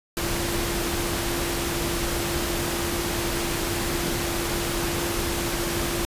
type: tone in noise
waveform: sine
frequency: 343.1 Hz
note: F4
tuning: 31 cents flat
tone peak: -30 dBFS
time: 0.17-6.05 s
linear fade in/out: 0 ms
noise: pink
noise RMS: -27 dBFS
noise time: 0.17-6.05 s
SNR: -6 dB
effects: resampled to 32000 Hz